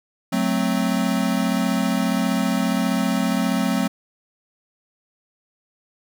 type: chord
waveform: square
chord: F# diminished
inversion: none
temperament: equal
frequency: 185 / 220 / 261.6 Hz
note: F#3 / A3 / C4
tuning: 0 / 0 / 0 cents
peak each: -24 dBFS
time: 0.32-3.88 s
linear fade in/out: 10 ms
effects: none